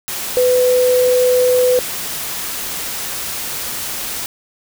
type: tone in noise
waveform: sine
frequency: 501 Hz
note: B4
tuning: 25 cents sharp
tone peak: -10 dBFS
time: 0.37-1.79 s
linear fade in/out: 0 ms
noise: white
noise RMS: -24 dBFS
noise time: 0.08-4.26 s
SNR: +11 dB
effects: none